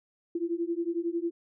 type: beating tone pair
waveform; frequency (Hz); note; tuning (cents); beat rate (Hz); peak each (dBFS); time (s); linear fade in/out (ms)
sine; 334 / 345; E4 / F4; +23 / -21; 11; -31; 0.35-1.31; 5
effects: none